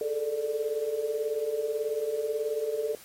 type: tone cluster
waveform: sine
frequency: 425.6 / 443.9 / 591 Hz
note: G#4 / A4 / D5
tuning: +42 / +15 / +11 cents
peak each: -34 / -29 / -35 dBFS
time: 0.01-2.95 s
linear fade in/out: 2 ms
effects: white hiss -51 dBFS RMS until 3.04 s + AAC 48 kbps